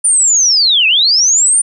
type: linear two-way sweep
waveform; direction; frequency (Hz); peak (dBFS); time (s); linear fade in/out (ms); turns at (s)
sine; down then up; 9310 to 2489 to 9310; -7; 0.04-1.62; 10; 0.87
effects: none